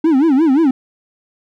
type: tone with vibrato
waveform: triangle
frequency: 293.7 Hz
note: D4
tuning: in tune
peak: -7 dBFS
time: 0.04-0.71 s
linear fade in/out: 5 ms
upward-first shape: sine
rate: 5.7 Hz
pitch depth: 230 cents each way
effects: none

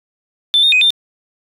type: tone with pitch steps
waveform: sine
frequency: 3533 / 3673 / 2505 / 3594 Hz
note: A7 / A#7 / D#7 / A7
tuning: +6 / -26 / +11 / +36 cents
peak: -7 dBFS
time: 0.54-0.904 s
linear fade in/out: 0 ms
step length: 91 ms
effects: tanh soft clip ceiling -5 dBFS

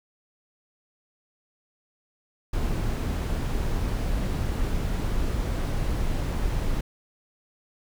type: noise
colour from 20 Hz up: brown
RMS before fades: -26 dBFS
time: 2.53-6.81 s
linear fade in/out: 5 ms
effects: none

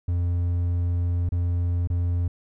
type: tone with dropouts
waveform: triangle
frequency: 87.31 Hz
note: F2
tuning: in tune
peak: -19 dBFS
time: 0.08-2.28 s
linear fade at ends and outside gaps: 5 ms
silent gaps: 1.291-1.32 / 1.874-1.9 s
effects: none

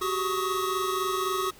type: tone cluster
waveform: square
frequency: 374.6 / 398.4 / 1108 / 1265 Hz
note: F#4 / G4 / C#6 / D#6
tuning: +21 / +28 / -1 / +28 cents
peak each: -31 / -37 / -33 / -31 dBFS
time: 0.01-1.51 s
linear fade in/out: 10 ms
effects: pink hiss -52 dBFS RMS until 1.59 s

